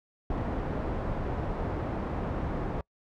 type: low-pass noise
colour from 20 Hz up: pink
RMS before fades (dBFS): -32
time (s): 0.3-2.81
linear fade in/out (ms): 2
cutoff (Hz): 930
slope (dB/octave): 12
effects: noise-tail reverb RT60 0.1 s tail -26 dB re dry